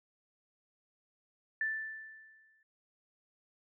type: tone with exponential decay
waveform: sine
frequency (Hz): 1763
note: A6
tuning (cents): +3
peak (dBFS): -29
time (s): 1.61-2.63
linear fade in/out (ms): 2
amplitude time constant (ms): 220
effects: none